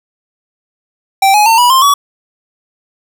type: tone with pitch steps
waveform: square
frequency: 779 / 839.7 / 905.2 / 975.8 / 1051.9 / 1134 Hz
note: G5 / G#5 / A5 / B5 / C6 / C#6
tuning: -11 / +19 / +49 / -21 / +9 / +39 cents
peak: -6 dBFS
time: 1.22-1.94 s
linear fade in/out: 5 ms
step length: 120 ms
effects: none